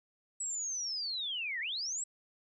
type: linear two-way sweep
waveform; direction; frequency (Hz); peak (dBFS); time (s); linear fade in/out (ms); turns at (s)
sine; down then up; 7902 to 1758 to 7902; -34; 0.4-2.04; 5; 1.6
effects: none